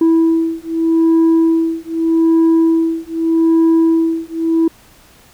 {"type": "beating tone pair", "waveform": "sine", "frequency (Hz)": [327.3, 328.12], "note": ["E4", "E4"], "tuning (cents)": [-12, -8], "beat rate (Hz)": 0.82, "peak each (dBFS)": -11, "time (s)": [0.01, 4.68], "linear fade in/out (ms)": 5, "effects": ["tanh soft clip ceiling -7 dBFS", "pink hiss -46 dBFS RMS until 5.33 s"]}